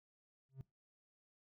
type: tone with exponential growth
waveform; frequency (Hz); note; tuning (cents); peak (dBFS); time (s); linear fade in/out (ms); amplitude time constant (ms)
triangle; 133.7; C3; +38; -39; 0.49-0.61; 0; 24
effects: noise-tail reverb RT60 0.2 s tail -21 dB re dry + tanh soft clip ceiling -35 dBFS